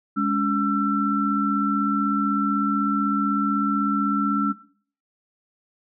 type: tone cluster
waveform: sine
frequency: 206.3 / 282.3 / 1340 Hz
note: G#3 / C#4 / E6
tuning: -11 / +32 / +28 cents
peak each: -24 dBFS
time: 0.16-4.53 s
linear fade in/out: 20 ms
effects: noise-tail reverb RT60 0.5 s tail -17 dB re dry